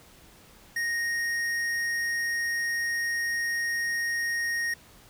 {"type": "tone with tanh clipping", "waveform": "triangle", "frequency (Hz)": 1864, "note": "A#6", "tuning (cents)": -1, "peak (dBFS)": -28, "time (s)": [0.76, 4.74], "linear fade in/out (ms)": 5, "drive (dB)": 17, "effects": ["pink hiss -54 dBFS RMS until 5.09 s"]}